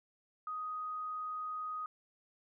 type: tone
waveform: sine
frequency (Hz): 1249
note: D#6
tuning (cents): +6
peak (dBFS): -37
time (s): 0.47-1.86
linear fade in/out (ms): 2
effects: none

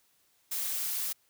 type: noise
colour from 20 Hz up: blue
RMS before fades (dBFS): -33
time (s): 0.51-1.13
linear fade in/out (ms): 10
effects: white hiss -69 dBFS RMS until 1.29 s

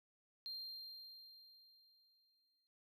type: tone with exponential decay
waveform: triangle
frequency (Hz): 4186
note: C8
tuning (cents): 0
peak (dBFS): -40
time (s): 0.46-2.67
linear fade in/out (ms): 0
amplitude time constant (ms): 480
effects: noise-tail reverb RT60 0.1 s tail -17 dB re dry + tanh soft clip ceiling -40 dBFS

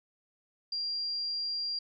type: tone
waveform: sine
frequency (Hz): 4766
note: D8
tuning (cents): +25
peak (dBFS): -31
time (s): 0.72-1.79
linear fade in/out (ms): 5
effects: none

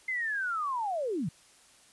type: linear sweep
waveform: sine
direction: down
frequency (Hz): 2092 to 132.8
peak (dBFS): -29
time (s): 0.08-1.29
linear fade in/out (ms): 5
effects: white hiss -59 dBFS RMS until 1.92 s + resampled to 24000 Hz

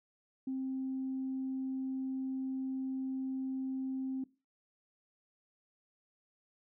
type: tone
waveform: sine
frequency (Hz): 263.6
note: C4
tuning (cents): +13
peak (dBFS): -33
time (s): 0.47-4.24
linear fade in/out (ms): 5
effects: noise-tail reverb RT60 0.3 s tail -20 dB re dry + tanh soft clip ceiling -29 dBFS

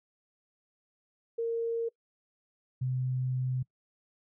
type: tone pair in turn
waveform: sine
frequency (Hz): 461.2 / 128.19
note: A#4 / C3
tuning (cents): -19 / -35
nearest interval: octave + minor seventh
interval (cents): 2216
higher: first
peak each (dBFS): -28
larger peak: neither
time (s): 1.38-1.89 / 2.81-3.63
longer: second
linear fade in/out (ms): 10
effects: noise-tail reverb RT60 0.1 s tail -23 dB re dry

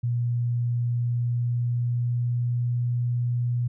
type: tone with pitch glide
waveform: sine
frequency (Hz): 120 to 121.25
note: B2 to B2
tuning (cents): -49 to -31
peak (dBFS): -22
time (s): 0.03-3.68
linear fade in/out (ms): 10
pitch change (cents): +18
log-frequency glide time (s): 0.83-2.77
effects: none

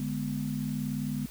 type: chord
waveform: sine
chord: G# diminished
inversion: second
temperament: equal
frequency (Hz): 146.83 / 207.7 / 246.9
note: D3 / G#3 / B3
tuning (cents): 0 / 0 / 0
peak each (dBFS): -34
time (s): 0-1.26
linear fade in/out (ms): 2
effects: added 50 Hz sine -49 dBFS peak until 1.3 s + white hiss -49 dBFS RMS until 1.3 s

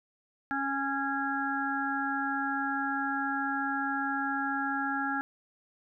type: harmonic tone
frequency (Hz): 275.4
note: C#4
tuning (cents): -11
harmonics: 1 / 3 / 5 / 6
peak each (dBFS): -34 / -34 / -34 / -34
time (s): 0.51-5.21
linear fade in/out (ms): 0
effects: none

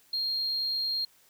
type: tone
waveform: sine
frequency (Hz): 4223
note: C8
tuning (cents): +15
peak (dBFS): -26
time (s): 0.13-1.05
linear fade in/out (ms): 5
effects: tanh soft clip ceiling -24 dBFS + white hiss -62 dBFS RMS until 1.29 s

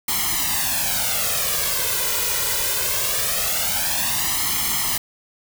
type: noise with flanger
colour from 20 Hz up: white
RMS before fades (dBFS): -22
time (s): 0.08-4.98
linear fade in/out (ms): 5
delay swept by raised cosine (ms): 0.95 to 2.05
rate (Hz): 0.22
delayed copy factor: +0.85
effects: none

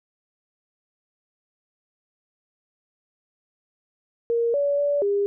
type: tone with pitch steps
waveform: sine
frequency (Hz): 466.8 / 570 / 576 / 403.6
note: A#4 / C#5 / D5 / G#4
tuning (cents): +2 / +48 / -34 / -49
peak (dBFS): -19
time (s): 4.3-5.26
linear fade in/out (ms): 0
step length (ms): 240
effects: none

